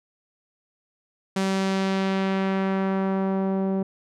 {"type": "tone with low-pass filter sweep", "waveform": "sawtooth", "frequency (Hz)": 192.3, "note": "G3", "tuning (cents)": -33, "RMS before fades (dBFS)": -24, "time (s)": [1.36, 3.83], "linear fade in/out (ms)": 5, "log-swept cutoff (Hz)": [8300, 570], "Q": 0.86, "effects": []}